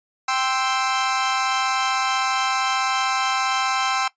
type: chord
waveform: sawtooth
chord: C major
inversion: second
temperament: equal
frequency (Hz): 784 / 1046.5 / 1318.5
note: G5 / C6 / E6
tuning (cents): 0 / 0 / 0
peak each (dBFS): -20 / -21 / -21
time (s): 0.28-4.08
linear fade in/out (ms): 5
effects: noise-tail reverb RT60 0.1 s tail -17 dB re dry + resampled to 16000 Hz